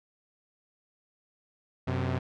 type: tone pair together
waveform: sawtooth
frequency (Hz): 92.49 / 128.7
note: F#2 / C3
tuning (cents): 0 / -28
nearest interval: tritone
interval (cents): 572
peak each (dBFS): -27 / -26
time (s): 1.87-2.19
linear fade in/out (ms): 10
effects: low-pass 3000 Hz 12 dB/octave